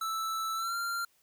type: tone with pitch glide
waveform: square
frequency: 1318.5 to 1383.3 Hz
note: E6 to F6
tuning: 0 to -17 cents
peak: -32 dBFS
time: 0.01-1.05 s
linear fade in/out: 5 ms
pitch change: +83 cents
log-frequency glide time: 0.55-0.76 s
effects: white hiss -69 dBFS RMS until 1.22 s